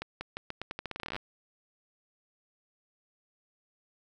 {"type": "accelerating click train", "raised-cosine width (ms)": 0.3, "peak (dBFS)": -20, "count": 20, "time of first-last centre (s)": [0.02, 1.164], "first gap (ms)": 190, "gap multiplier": 0.84, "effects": []}